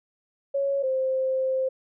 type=tone pair in turn; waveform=sine; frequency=554.4 / 524.1 Hz; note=C#5 / C5; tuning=0 / +3 cents; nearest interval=minor second; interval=97 cents; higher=first; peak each=-22 dBFS; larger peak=neither; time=0.54-0.83 / 0.83-1.69 s; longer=second; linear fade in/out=10 ms; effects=none